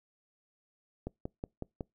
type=click train; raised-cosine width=2 ms; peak=-23 dBFS; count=5; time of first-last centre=1.07-1.808 s; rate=5.42 Hz; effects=noise-tail reverb RT60 0.2 s tail -26 dB re dry